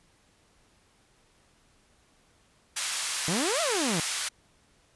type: band-pass noise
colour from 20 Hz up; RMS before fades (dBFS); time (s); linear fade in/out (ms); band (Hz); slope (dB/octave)
white; -31; 2.76-4.29; 10; 1100 to 10000; 12
type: exponential two-way sweep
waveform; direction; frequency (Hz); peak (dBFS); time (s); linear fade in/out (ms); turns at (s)
sawtooth; up then down; 150.5 to 698.5 to 150.5; -23; 3.28-4; 0; 3.61
effects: pink hiss -64 dBFS RMS until 4.95 s + resampled to 24000 Hz